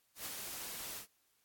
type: noise with ADSR envelope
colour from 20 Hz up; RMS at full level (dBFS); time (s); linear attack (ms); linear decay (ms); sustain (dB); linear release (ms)
white; -41; 0.15-1.07; 110; 7; -3; 100
effects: white hiss -75 dBFS RMS until 1.44 s + AAC 64 kbps